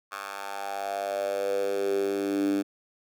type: tone with high-pass filter sweep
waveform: 10% pulse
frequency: 99.2 Hz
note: G2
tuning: 21 cents sharp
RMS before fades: -29 dBFS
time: 0.11-2.63 s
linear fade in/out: 20 ms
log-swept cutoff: 1100 to 270 Hz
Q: 6.4
effects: none